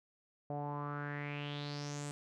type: tone with low-pass filter sweep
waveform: sawtooth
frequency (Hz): 145.2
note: D3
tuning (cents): -19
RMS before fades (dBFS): -41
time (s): 0.5-2.11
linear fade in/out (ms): 0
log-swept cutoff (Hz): 660 to 8400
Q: 5.3
effects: none